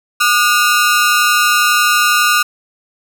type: ring-modulated tone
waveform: sawtooth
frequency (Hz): 1330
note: E6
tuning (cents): +15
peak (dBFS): -3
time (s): 0.2-2.43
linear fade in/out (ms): 10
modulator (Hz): 116
effects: 7-bit